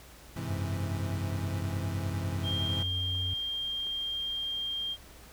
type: chord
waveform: 30% pulse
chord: Ab augmented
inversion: none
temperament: equal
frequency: 103.83 / 130.81 / 164.81 Hz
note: Ab2 / C3 / E3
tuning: 0 / 0 / 0 cents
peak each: -36 dBFS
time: 0.36-2.83 s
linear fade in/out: 5 ms
type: tone with pitch glide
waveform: triangle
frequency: 94.1 to 91.47 Hz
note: F#2 to F#2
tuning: +30 to -19 cents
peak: -30 dBFS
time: 0.48-3.34 s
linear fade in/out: 5 ms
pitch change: -49 cents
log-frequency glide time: 2-2.94 s
type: click train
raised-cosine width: 1 ms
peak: -38 dBFS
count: 4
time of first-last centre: 1.71-3.868 s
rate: 1.39 Hz
type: tone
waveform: sine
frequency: 3200 Hz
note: G7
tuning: 35 cents sharp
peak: -31 dBFS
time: 2.43-4.97 s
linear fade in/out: 50 ms
effects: added 60 Hz sine -53 dBFS peak until 5.32 s + pink hiss -53 dBFS RMS until 5.32 s